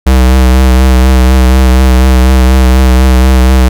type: tone with vibrato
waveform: square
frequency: 64.2 Hz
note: C2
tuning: 32 cents flat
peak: -3 dBFS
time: 0.06-3.69 s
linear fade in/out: 10 ms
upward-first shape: triangle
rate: 4.1 Hz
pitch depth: 36 cents each way
effects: none